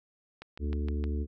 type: click train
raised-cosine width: 0.3 ms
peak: -27 dBFS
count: 5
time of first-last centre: 0.42-1.04 s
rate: 6.45 Hz
type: harmonic tone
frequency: 73.42 Hz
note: D2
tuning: in tune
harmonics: 1 / 3 / 4 / 5 / 6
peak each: -29 / -39 / -41 / -43 / -45 dBFS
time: 0.59-1.27 s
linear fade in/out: 50 ms
effects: none